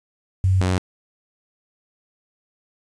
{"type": "tone pair in turn", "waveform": ["sine", "sawtooth"], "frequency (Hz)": [94.1, 92.11], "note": ["F#2", "F#2"], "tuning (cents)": [30, -7], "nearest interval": "unison", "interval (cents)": 37, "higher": "first", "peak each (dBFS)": -14, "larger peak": "neither", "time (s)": [[0.44, 0.61], [0.61, 0.78]], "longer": "neither", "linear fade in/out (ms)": 0, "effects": ["resampled to 22050 Hz", "8-bit"]}